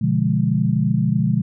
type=chord; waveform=sine; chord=B diminished seventh; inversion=none; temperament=equal; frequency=123.47 / 146.83 / 174.61 / 207.7 Hz; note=B2 / D3 / F3 / Ab3; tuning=0 / 0 / 0 / 0 cents; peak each=-21 dBFS; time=0.01-1.42 s; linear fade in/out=10 ms; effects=none